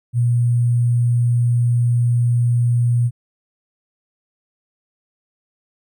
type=tone with sample-and-hold; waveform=sine; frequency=120 Hz; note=B2; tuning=49 cents flat; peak=-13 dBFS; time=0.13-3.11 s; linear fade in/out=50 ms; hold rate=8820 Hz; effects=none